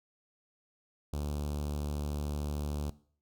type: tone with notch filter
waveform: sawtooth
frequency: 73.42 Hz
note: D2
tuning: in tune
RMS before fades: -35 dBFS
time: 1.13-2.9 s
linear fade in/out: 0 ms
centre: 1900 Hz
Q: 0.64
effects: noise-tail reverb RT60 0.5 s tail -19 dB re dry